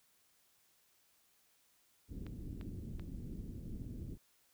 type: low-pass noise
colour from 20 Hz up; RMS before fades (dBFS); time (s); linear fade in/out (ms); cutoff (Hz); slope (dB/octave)
pink; -45; 2.08-4.18; 50; 310; 24
type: clicks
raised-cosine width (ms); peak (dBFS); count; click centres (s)
0.3; -37; 3; 2.266 / 2.612 / 2.996
effects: white hiss -72 dBFS RMS until 4.53 s